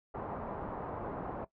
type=low-pass noise; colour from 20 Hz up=white; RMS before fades=-40 dBFS; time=0.14-1.45 s; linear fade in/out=10 ms; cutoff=1000 Hz; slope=24 dB/octave; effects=noise-tail reverb RT60 0.1 s tail -17 dB re dry